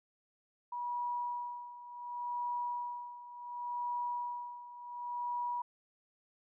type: tone with tremolo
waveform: sine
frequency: 968 Hz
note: B5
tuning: 35 cents flat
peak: -33 dBFS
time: 0.72-5.62 s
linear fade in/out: 5 ms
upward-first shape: sine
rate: 0.69 Hz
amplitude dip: 80%
effects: none